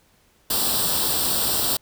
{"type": "noise with comb filter", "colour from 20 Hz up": "white", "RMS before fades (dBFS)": -22, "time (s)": [0.5, 1.77], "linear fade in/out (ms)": 5, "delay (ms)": 0.23, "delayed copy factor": 0.75, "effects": ["pink hiss -60 dBFS RMS until 1.81 s"]}